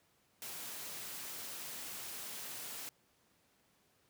white noise, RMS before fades -45 dBFS, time 0.42-2.89 s, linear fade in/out 0 ms, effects pink hiss -72 dBFS RMS until 4.09 s + high-pass 100 Hz 12 dB/octave

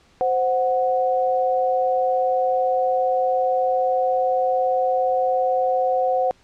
sine tone pair together, 520.5 / 738 Hz, C5 / F#5, -9 / -5 cents, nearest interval tritone, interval 604 cents, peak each -20 dBFS, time 0.21-6.31 s, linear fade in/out 0 ms, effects pink hiss -56 dBFS RMS until 6.43 s + low-pass 6000 Hz 12 dB/octave

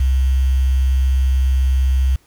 sine tone with quantisation, 65.41 Hz, C2, in tune, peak -12 dBFS, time 0-2.16 s, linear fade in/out 5 ms, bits 6, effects pink hiss -56 dBFS RMS until 2.26 s

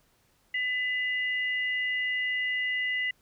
sine tone pair together, 2002 / 2837 Hz, B6 / F7, +23 / +27 cents, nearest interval tritone, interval 604 cents, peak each -27 / -35 dBFS, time 0.54-3.11 s, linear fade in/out 5 ms, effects pink hiss -67 dBFS RMS until 3.21 s

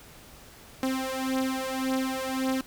sawtooth beating tone pair, 261.6 / 263.4 Hz, C4 / C4, 0 / +12 cents, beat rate 1.8 Hz, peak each -26 dBFS, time 0.83-2.61 s, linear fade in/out 2 ms, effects pink hiss -50 dBFS RMS until 2.66 s

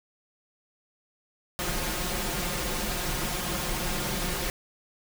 pink noise with comb filter, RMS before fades -30 dBFS, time 1.59-4.5 s, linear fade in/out 0 ms, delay 5.6 ms, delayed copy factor +0.75, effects none

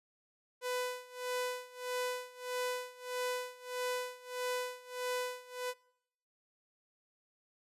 sawtooth tone with tremolo, 498.9 Hz, B4, 17 cents sharp, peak -29 dBFS, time 0.61-5.74 s, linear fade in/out 50 ms, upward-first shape sine, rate 1.6 Hz, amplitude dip 90%, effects noise-tail reverb RT60 0.8 s tail -25 dB re dry + resampled to 32000 Hz

